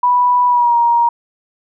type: tone with pitch glide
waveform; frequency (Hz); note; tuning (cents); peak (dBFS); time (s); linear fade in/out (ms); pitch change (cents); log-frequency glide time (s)
sine; 984 to 942.3; B5 to A#5; -7 to +18; -9; 0.03-1.09; 5; -75; 0.47-0.76
effects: none